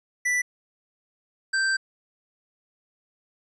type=tone pair in turn; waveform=square; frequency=1975.5 / 1564.4 Hz; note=B6 / G6; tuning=0 / -4 cents; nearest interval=major third; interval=404 cents; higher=first; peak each=-22 dBFS; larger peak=neither; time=0.25-0.42 / 1.53-1.77 s; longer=second; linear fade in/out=10 ms; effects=resampled to 22050 Hz